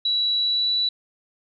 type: tone with pitch glide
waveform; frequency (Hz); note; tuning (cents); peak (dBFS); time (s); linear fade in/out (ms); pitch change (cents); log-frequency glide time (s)
sine; 3921 to 3946; B7 to B7; -13 to -2; -19; 0.05-0.89; 5; +11; 0.38-0.71
effects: none